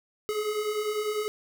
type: beating tone pair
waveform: square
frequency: 415.3 / 425.3 Hz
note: G#4 / G#4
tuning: 0 / +41 cents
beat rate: 10 Hz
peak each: -35 / -29 dBFS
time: 0.29-1.28 s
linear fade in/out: 0 ms
effects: none